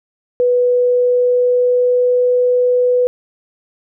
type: tone with pitch glide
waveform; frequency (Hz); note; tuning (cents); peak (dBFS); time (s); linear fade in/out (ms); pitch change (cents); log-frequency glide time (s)
sine; 492.4 to 495.5; B4 to B4; -5 to +6; -10; 0.4-3.07; 0; +11; 0.54-2.25
effects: none